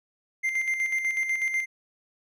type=tone with tremolo; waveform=triangle; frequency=2093 Hz; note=C7; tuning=in tune; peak=-21 dBFS; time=0.43-1.66 s; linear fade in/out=20 ms; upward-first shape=square; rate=8.1 Hz; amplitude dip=50%; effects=none